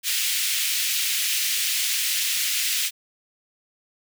pink high-pass noise, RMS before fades -24 dBFS, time 0.03-2.91 s, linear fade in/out 50 ms, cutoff 2300 Hz, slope 24 dB/octave, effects none

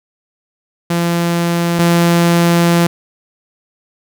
sawtooth tone pair in turn, 170.9 / 170.9 Hz, F3 / F3, -37 / -37 cents, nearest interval unison, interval 0 cents, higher neither, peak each -9 / -5 dBFS, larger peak second, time 0.9-1.79 / 1.79-2.87 s, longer second, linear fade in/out 5 ms, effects none

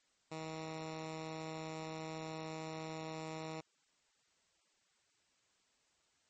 10% pulse tone, 158.9 Hz, D#3, 37 cents sharp, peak -34 dBFS, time 0.31-3.61 s, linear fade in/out 10 ms, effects white hiss -75 dBFS RMS until 6.29 s + MP3 32 kbps

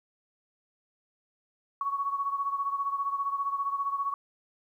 sine beating tone pair, 1113 / 1128 Hz, C#6 / C#6, +7 / +30 cents, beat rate 15 Hz, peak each -29 / -34 dBFS, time 1.81-4.14 s, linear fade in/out 2 ms, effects 11-bit

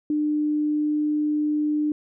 sine tone, 300.1 Hz, D4, 38 cents sharp, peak -20 dBFS, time 0.1-1.92 s, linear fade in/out 2 ms, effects none

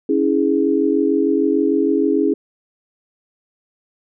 sine chord, C# minor, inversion none, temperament equal with one note detuned, 277.2 / 323.8 / 415.3 Hz, C#4 / E4 / G#4, 0 / -31 / 0 cents, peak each -18 dBFS, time 0.09-2.34 s, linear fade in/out 5 ms, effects none

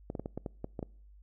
clicks, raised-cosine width 2 ms, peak -23 dBFS, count 9, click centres 0.101 / 0.152 / 0.196 / 0.259 / 0.376 / 0.462 / 0.644 / 0.792 / 0.828 s, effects noise-tail reverb RT60 0.6 s tail -26 dB re dry + added 50 Hz sine -53 dBFS peak until 1.22 s

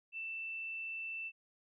sine tone, 2664 Hz, E7, 18 cents sharp, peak -39 dBFS, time 0.12-1.32 s, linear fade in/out 50 ms, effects none

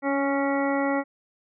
harmonic tone with a mistuned harmonic, 277.2 Hz, C#4, in tune, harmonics 1 / 2 / 3 / 4 / 5 / 7 / 8, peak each -25 / -27 / -30 / -35 / -34 / -33 / -39 dBFS, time 0.02-1.04 s, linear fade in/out 50 ms, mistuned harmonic 1, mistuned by +16 cents, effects none

